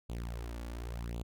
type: tone with flanger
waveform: sawtooth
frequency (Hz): 58.27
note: A#1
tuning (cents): 0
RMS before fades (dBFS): -40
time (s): 0.09-1.23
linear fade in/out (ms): 10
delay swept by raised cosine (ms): 0.27 to 3.57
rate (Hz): 0.91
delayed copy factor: +0.8
effects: none